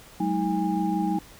sine tone cluster, 187.8 / 213.9 / 317.7 / 815 Hz, F#3 / A3 / D#4 / G#5, +26 / -49 / +36 / -33 cents, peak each -27 / -30 / -27 / -29 dBFS, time 0.2-1.19 s, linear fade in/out 5 ms, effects pink hiss -49 dBFS RMS until 1.39 s

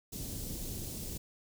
pink band-stop noise, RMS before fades -40 dBFS, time 0.12-1.18 s, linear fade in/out 10 ms, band 330 to 5700 Hz, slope 12 dB/octave, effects none

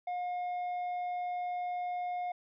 sine tone with tanh clipping, 716 Hz, F5, 43 cents sharp, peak -34 dBFS, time 0.07-2.32 s, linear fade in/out 5 ms, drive 5 dB, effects none

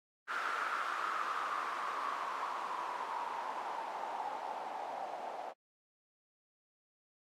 blue noise with low-pass filter sweep, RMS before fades -39 dBFS, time 0.27-5.54 s, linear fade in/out 50 ms, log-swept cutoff 1400 to 720 Hz, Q 5.4, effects high-pass 300 Hz 12 dB/octave + AAC 64 kbps

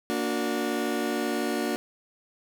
30% pulse chord, Bb augmented, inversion none, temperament just, 233.1 / 291.4 / 364.2 Hz, Bb3 / D4 / F#4, 0 / -13 / -27 cents, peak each -28 dBFS, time 0.1-1.76 s, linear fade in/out 0 ms, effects none

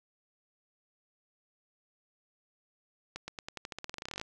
accelerating click train, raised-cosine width 0.2 ms, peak -22 dBFS, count 21, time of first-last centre 3.16-4.214 s, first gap 120 ms, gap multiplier 0.9, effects none

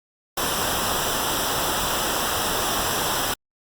pink noise with comb filter, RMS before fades -24 dBFS, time 0.37-3.34 s, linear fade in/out 5 ms, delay 0.45 ms, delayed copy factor -0.7, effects Opus 48 kbps

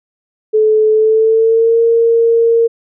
sine tone with pitch glide, 432.6 to 461 Hz, A4 to A#4, -29 to -19 cents, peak -7 dBFS, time 0.53-2.68 s, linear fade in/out 20 ms, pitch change +110 cents, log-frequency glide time 0.91-1.8 s, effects none

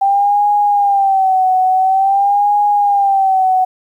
sine tone with vibrato, 784 Hz, G5, in tune, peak -9 dBFS, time 0.01-3.65 s, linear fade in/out 10 ms, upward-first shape sine, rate 0.48 Hz, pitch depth 88 cents each way, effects 8-bit

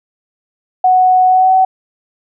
sine tone with pitch glide, 740 to 754.7 Hz, F#5 to F#5, 0 to +34 cents, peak -6 dBFS, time 0.84-1.65 s, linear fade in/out 5 ms, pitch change +34 cents, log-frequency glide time 1.27-1.54 s, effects none

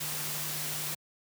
sine tone in noise, 151.6 Hz, D#3, 45 cents flat, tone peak -43 dBFS, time 0-0.95 s, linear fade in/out 10 ms, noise white, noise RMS -35 dBFS, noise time 0-0.95 s, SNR -11 dB, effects high-pass 100 Hz 12 dB/octave

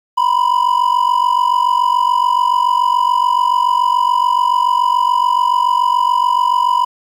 triangle ring-modulated tone, 987.8 Hz, B5, in tune, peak -6 dBFS, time 0.17-6.85 s, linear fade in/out 10 ms, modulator 23.5 Hz, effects 8-bit

